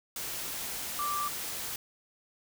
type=tone in noise; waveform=sine; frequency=1174.7 Hz; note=D6; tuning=in tune; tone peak=-30 dBFS; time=0.99-1.28 s; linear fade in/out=2 ms; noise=white; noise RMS=-37 dBFS; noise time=0.16-1.76 s; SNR=+4 dB; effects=none